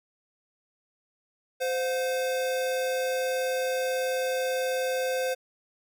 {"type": "tone pair together", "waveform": "square", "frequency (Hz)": [517, 716.1], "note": ["C5", "F5"], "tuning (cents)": [-21, 43], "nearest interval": "tritone", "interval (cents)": 564, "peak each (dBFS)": [-27, -36], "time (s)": [1.6, 5.35], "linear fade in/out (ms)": 20, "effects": []}